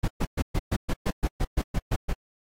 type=noise bursts; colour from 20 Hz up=brown; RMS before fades=-23 dBFS; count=13; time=0.03-2.133 s; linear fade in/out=10 ms; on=51 ms; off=120 ms; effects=AAC 48 kbps